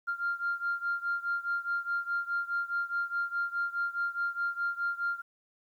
sine beating tone pair, 1393 / 1397.8 Hz, F6 / F6, -5 / +1 cents, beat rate 4.8 Hz, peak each -31 / -33 dBFS, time 0.07-5.22 s, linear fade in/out 20 ms, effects tanh soft clip ceiling -23 dBFS + 11-bit

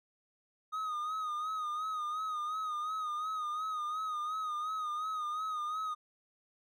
triangle tone with vibrato, 1244.5 Hz, D#6, in tune, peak -32 dBFS, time 0.72-5.95 s, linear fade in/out 20 ms, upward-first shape sine, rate 2.8 Hz, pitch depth 58 cents each way, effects none

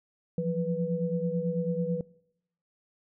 sine tone cluster, 169.1 / 178.2 / 492.3 Hz, E3 / F3 / B4, +44 / +35 / -6 cents, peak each -31 dBFS, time 0.38-2.01 s, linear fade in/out 2 ms, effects noise-tail reverb RT60 0.8 s tail -24 dB re dry

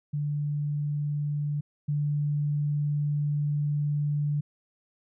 sine tone pair in turn, 146.83 / 146.83 Hz, D3 / D3, 0 / 0 cents, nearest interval unison, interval 0 cents, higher neither, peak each -26 / -24 dBFS, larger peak second, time 0.13-1.61 / 1.88-4.41 s, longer second, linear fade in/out 10 ms, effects none

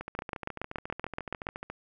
two click trains, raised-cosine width 0.5 ms, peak -17 / -22 dBFS, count 10 / 25, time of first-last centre 0.19-1.468 / 0.01-1.7 s, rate 7.04 / 14.2 Hz, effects none

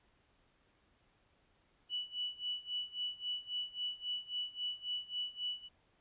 sine tone with tremolo, 2956 Hz, F#7, 2 cents flat, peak -34 dBFS, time 1.89-5.69 s, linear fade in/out 50 ms, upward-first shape sine, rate 3.7 Hz, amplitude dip 90%, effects pink hiss -72 dBFS RMS until 6 s + resampled to 8000 Hz

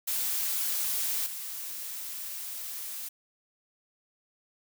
blue noise with level steps, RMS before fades -30 / -38 dBFS, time 0.07-3.09 s, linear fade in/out 10 ms, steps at 1.26 s, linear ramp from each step 5 ms, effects none

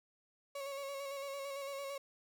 35% pulse tone with vibrato, 554.4 Hz, C#5, in tune, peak -39 dBFS, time 0.55-1.98 s, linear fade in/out 5 ms, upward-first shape square, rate 8.9 Hz, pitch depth 26 cents each way, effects none

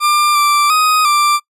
40% pulse tone with pitch steps, 1193 / 1174 / 1252 / 1180 Hz, D6 / D6 / D#6 / D6, +27 / -1 / +10 / +8 cents, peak -9 dBFS, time 0-1.4 s, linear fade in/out 50 ms, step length 350 ms, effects noise-tail reverb RT60 0.1 s tail -23 dB re dry + resampled to 32000 Hz

